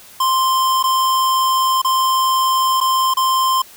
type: tone with dropouts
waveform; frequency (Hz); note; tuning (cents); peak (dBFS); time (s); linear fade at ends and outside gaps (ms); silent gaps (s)
square; 1046.5; C6; 0; -14; 0.2-3.62; 5; 0.828-0.838 / 1.818-1.846 / 2.804-2.811 / 3.139-3.169
effects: white hiss -42 dBFS RMS until 3.76 s